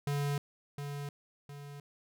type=tone with echo; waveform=square; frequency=143.2 Hz; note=D3; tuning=43 cents flat; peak=-31 dBFS; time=0.07-0.38 s; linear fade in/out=2 ms; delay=710 ms; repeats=2; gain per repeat=-7 dB; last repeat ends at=1.8 s; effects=none